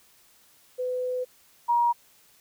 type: tone pair in turn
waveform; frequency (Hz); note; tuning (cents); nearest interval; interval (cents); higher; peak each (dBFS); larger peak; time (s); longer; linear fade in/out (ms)
sine; 503 / 949.5; B4 / A#5; +32 / +32; major seventh; 1100; second; -26 / -19; second; 0.78-1.25 / 1.68-1.93; first; 20
effects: white hiss -59 dBFS RMS until 2.4 s